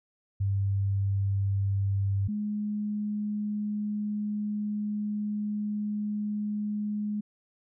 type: tone pair in turn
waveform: sine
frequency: 98.7 / 209.1 Hz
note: G2 / G#3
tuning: +12 / +12 cents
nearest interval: octave + minor second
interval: 1300 cents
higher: second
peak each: -24 / -28 dBFS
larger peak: first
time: 0.4-2.28 / 2.28-7.21 s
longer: second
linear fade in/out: 10 ms
effects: none